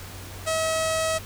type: tone with low-pass filter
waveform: sawtooth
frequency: 642 Hz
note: E5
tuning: 46 cents flat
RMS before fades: -25 dBFS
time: 0.46-1.19 s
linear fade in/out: 20 ms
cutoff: 8800 Hz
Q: 2.1
effects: added 94 Hz sine -40 dBFS peak until 1.25 s + pink hiss -41 dBFS RMS until 1.25 s